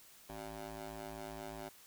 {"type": "ring-modulated tone", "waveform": "15% pulse", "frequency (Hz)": 108.1, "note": "A2", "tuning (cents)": -30, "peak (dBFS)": -35, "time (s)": [0.29, 1.69], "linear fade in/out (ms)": 5, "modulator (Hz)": 484, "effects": ["white hiss -60 dBFS RMS until 1.86 s"]}